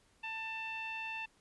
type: tone with low-pass filter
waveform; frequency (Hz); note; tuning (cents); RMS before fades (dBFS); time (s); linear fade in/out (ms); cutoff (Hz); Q
sawtooth; 890; A5; +20; -41; 0.23-1.26; 10; 2800; 6.4
effects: pink hiss -69 dBFS RMS until 1.4 s + resampled to 24000 Hz